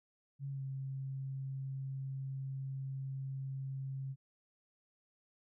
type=tone with pitch glide; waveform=sine; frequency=138.59 to 134.64 Hz; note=C#3 to C3; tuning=0 to +50 cents; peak=-38 dBFS; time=0.39-4.16 s; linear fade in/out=50 ms; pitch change=-50 cents; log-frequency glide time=0.49-0.63 s; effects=none